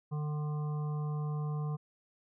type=harmonic tone; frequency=150 Hz; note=D3; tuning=37 cents sharp; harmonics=1 / 3 / 5 / 7 / 8; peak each=-32 / -47 / -50 / -49 / -55 dBFS; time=0.11-1.77 s; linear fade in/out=20 ms; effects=none